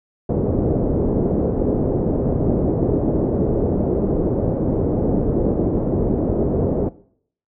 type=low-pass noise; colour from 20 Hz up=white; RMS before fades=-19 dBFS; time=0.29-6.89 s; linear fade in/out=5 ms; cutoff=470 Hz; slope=24 dB/octave; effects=noise-tail reverb RT60 0.6 s tail -19 dB re dry